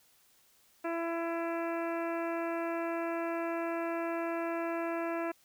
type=harmonic tone; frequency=334.8 Hz; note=E4; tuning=27 cents sharp; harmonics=1 / 2 / 3 / 4 / 5 / 6 / 7 / 8; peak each=-35 / -36 / -42 / -43 / -45 / -51 / -48 / -51 dBFS; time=0.84-5.32 s; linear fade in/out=10 ms; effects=white hiss -66 dBFS RMS until 5.44 s